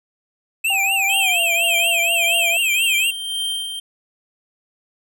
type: tone with vibrato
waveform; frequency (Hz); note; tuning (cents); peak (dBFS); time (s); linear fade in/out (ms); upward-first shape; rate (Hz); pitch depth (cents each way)
square; 2567; E7; -47; -17; 0.64-3.11; 10; triangle; 4.2; 180
type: tone with pitch glide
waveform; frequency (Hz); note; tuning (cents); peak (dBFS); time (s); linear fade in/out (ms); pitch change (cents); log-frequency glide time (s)
sine; 778 to 677.3; G5 to E5; -13 to +47; -25; 0.7-2.57; 2; -240; 1.22-1.4
type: tone with tremolo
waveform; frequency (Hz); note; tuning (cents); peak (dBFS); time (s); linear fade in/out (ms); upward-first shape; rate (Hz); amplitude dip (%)
square; 3155; G7; +10; -21; 1.09-3.8; 10; sine; 1.8; 50
effects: none